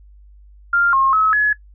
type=tone with pitch steps; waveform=sine; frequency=1396 / 1074 / 1287 / 1696 Hz; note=F6 / C6 / E6 / G#6; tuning=-1 / +45 / -42 / +36 cents; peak=-12 dBFS; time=0.73-1.53 s; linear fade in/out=5 ms; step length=200 ms; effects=noise-tail reverb RT60 0.1 s tail -20 dB re dry + added 50 Hz sine -42 dBFS peak until 1.74 s